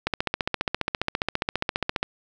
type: click train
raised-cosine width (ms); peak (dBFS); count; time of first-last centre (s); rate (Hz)
0.3; -7; 30; 0.07-2.029; 14.8
effects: none